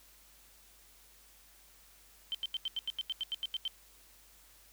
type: tone bursts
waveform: sine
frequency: 3108 Hz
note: G7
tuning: 16 cents flat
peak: -32 dBFS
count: 13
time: 2.32-3.678 s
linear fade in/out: 0 ms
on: 26 ms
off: 85 ms
effects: added 49 Hz sine -66 dBFS peak until 4.72 s + white hiss -61 dBFS RMS until 4.72 s